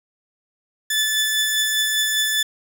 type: tone pair together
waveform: sawtooth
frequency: 1742 / 3489 Hz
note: A6 / A7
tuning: -18 / -15 cents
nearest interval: octave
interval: 1203 cents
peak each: -18 dBFS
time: 0.9-2.43 s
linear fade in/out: 5 ms
effects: none